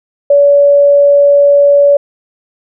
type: tone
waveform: sine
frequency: 570 Hz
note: C#5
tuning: 48 cents sharp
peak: -3 dBFS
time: 0.3-1.97 s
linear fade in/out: 5 ms
effects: none